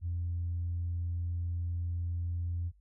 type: tone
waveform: sine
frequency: 86.2 Hz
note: F2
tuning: 22 cents flat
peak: -30 dBFS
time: 0.01-2.72 s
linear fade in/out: 50 ms
effects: tanh soft clip ceiling -27 dBFS + added 50 Hz sine -60 dBFS peak until 2.8 s